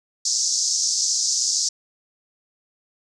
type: band-pass noise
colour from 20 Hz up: pink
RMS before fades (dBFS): -22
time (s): 0.25-1.69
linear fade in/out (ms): 5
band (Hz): 5000 to 7000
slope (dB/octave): 48
effects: none